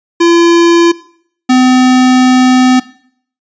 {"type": "tone pair in turn", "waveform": "square", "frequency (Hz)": [340, 254.7], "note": ["F4", "C4"], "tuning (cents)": [-46, -46], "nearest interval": "perfect fourth", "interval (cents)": 500, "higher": "first", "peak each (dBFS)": -5, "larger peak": "neither", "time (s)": [[0.2, 0.92], [1.49, 2.8]], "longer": "second", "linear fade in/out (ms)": 10, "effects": ["noise-tail reverb RT60 0.6 s tail -19 dB re dry", "resampled to 16000 Hz"]}